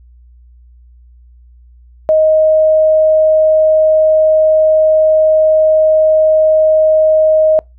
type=tone; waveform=sine; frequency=626 Hz; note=D#5; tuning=10 cents sharp; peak=-6 dBFS; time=2.09-7.59 s; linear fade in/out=0 ms; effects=noise-tail reverb RT60 0.2 s tail -26 dB re dry + added 60 Hz sine -39 dBFS peak until 7.78 s